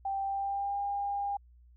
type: tone with pitch glide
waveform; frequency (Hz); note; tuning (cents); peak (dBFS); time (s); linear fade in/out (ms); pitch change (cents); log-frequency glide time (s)
sine; 784 to 805.1; G5 to G5; 0 to +46; -30; 0.05-1.37; 5; +46; 0.24-0.79
effects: added 60 Hz sine -55 dBFS peak until 1.76 s